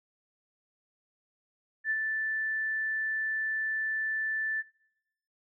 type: tone with ADSR envelope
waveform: sine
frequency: 1760 Hz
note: A6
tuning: in tune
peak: -25 dBFS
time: 1.84-4.63 s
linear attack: 63 ms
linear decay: 48 ms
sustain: -3 dB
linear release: 32 ms
effects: noise-tail reverb RT60 0.8 s tail -22 dB re dry